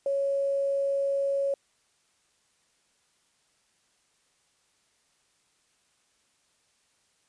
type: tone with quantisation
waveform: sine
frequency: 554.4 Hz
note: C#5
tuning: in tune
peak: -24 dBFS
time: 0.06-1.54 s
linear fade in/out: 2 ms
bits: 9
effects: white hiss -69 dBFS RMS until 7.28 s + resampled to 22050 Hz